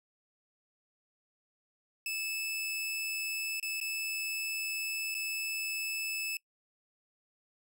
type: tone with dropouts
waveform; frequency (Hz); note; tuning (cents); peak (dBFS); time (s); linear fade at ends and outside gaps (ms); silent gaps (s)
sawtooth; 2618; E7; -13; -30; 2.06-6.37; 2; 3.599-3.627 / 3.802-3.812 / 5.144-5.149
effects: noise-tail reverb RT60 0.1 s tail -23 dB re dry